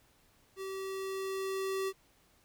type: tone with level ramp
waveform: square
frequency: 384.8 Hz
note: G4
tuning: 32 cents flat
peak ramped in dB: -39 to -32 dBFS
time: 0.56-1.93 s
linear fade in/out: 50 ms
effects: pink hiss -67 dBFS RMS until 2.44 s